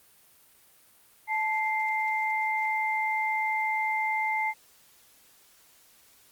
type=tone pair together; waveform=sine; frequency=871.4 / 2093 Hz; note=A5 / C7; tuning=-17 / 0 cents; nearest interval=octave + minor third; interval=1517 cents; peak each=-28 dBFS; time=1.27-4.54 s; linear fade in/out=50 ms; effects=white hiss -59 dBFS RMS until 6.31 s + Opus 32 kbps